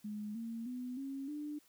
sine tone with pitch steps, 210 / 229 / 249.7 / 272.3 / 297 Hz, G#3 / A#3 / B3 / C#4 / D4, +19 / -31 / +19 / -31 / +20 cents, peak -39 dBFS, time 0.04-1.59 s, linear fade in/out 10 ms, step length 310 ms, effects white hiss -68 dBFS RMS until 1.68 s

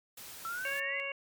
white noise, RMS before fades -47 dBFS, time 0.17-0.8 s, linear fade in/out 5 ms
sine exponential sweep, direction up, 1318.5 to 2093 Hz, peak -35 dBFS, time 0.45-1 s, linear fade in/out 0 ms
harmonic tone, 554.4 Hz, C#5, in tune, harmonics 1 / 2 / 3 / 4 / 5, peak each -41 / -46 / -46 / -38 / -39 dBFS, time 0.65-1.12 s, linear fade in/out 2 ms
effects MP3 96 kbps

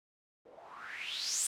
blue noise with low-pass filter sweep, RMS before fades -39 dBFS, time 0.45-1.47 s, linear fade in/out 5 ms, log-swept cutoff 460 to 9000 Hz, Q 5.6, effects none

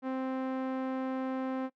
sawtooth tone with low-pass filter, 261.6 Hz, C4, in tune, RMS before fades -34 dBFS, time 0.02-1.7 s, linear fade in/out 50 ms, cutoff 1400 Hz, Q 0.7, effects noise-tail reverb RT60 0.1 s tail -21 dB re dry

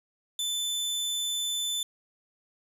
sawtooth tone, 3520 Hz, A7, in tune, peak -25 dBFS, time 0.39-1.83 s, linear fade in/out 2 ms, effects resampled to 32000 Hz + 9-bit

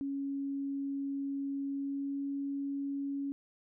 sine tone with pitch glide, 277.2 to 279 Hz, C#4 to C#4, 0 to +11 cents, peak -33 dBFS, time 0.01-3.32 s, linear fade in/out 0 ms, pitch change +11 cents, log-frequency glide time 1.67-2.25 s, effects none

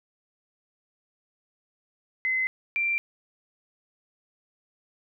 sine tone pair in turn, 2048 / 2360 Hz, C7 / D7, -38 / +8 cents, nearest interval major second, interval 246 cents, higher second, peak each -23 dBFS, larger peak neither, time 2.25-2.47 / 2.76-2.98 s, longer neither, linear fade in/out 0 ms, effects none

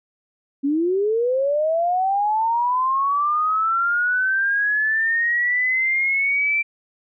sine linear sweep, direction up, 270 to 2349 Hz, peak -17 dBFS, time 0.63-6.63 s, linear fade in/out 20 ms, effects none

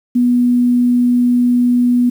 sine tone, 244.6 Hz, B3, 16 cents flat, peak -9 dBFS, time 0.15-2.1 s, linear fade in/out 10 ms, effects 7-bit

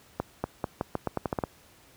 accelerating click train, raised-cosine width 1 ms, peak -13 dBFS, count 11, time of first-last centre 0.2-1.438 s, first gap 240 ms, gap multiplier 0.84, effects pink hiss -57 dBFS RMS until 1.96 s + high-pass 60 Hz 12 dB/octave

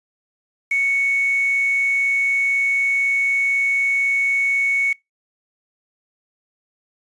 sine tone with quantisation, 2219 Hz, C#7, 1 cent sharp, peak -16 dBFS, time 0.71-4.93 s, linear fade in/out 5 ms, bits 6, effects noise-tail reverb RT60 0.2 s tail -25 dB re dry + resampled to 24000 Hz

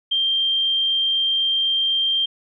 sine tone, 3172 Hz, G7, 20 cents sharp, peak -17 dBFS, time 0.11-2.26 s, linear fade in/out 10 ms, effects none

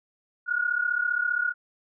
sine tone pair together, 1429 / 1464.1 Hz, F6 / F#6, +39 / -19 cents, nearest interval unison, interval 42 cents, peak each -26 dBFS, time 0.46-1.54 s, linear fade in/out 50 ms, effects none

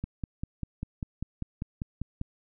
click train, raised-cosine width 5 ms, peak -20 dBFS, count 12, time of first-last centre 0.04-2.214 s, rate 5.06 Hz, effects none

